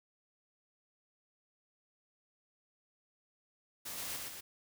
white noise with echo, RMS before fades -43 dBFS, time 3.85-4.17 s, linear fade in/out 10 ms, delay 120 ms, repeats 2, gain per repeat -2 dB, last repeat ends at 4.41 s, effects none

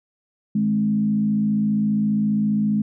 sine tone with frequency modulation, 210 Hz, G#3, 19 cents sharp, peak -17 dBFS, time 0.55-2.82 s, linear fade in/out 5 ms, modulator 54.9 Hz, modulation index 0.56, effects none

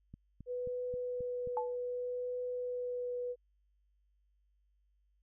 click train, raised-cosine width 5 ms, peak -36 dBFS, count 6, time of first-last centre 0.14-1.473 s, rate 3.75 Hz
sine tone with vibrato, 493.9 Hz, B4, in tune, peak -35 dBFS, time 0.46-3.36 s, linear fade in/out 50 ms, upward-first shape triangle, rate 0.64 Hz, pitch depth 10 cents each way
sine tone with exponential decay, 867 Hz, A5, 26 cents flat, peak -29 dBFS, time 1.57-1.76 s, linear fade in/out 1 ms, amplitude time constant 40 ms
effects added 50 Hz sine -70 dBFS peak until 5.22 s

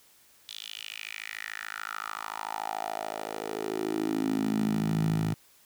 10% pulse tone with high-pass filter sweep, 53.6 Hz, A1, 45 cents flat, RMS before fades -32 dBFS, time 0.49-5.34 s, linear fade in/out 0 ms, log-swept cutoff 3600 to 130 Hz, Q 4.5, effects white hiss -60 dBFS RMS until 5.65 s

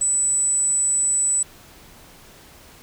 sine tone, 7950 Hz, B8, 10 cents sharp, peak -16 dBFS, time 0.01-1.43 s, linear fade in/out 5 ms, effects tanh soft clip ceiling -13 dBFS + pink hiss -47 dBFS RMS until 2.82 s

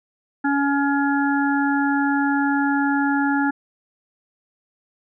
harmonic tone, 281.2 Hz, C#4, 25 cents sharp, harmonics 1 / 3 / 5 / 6, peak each -19 / -24 / -26 / -27 dBFS, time 0.44-3.51 s, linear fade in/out 10 ms, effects none

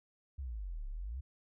sine exponential two-way sweep, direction down then up, 72.1 to 32.9 to 72.1 Hz, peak -38 dBFS, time 0.38-1.21 s, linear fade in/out 10 ms, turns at 0.88 s, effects none

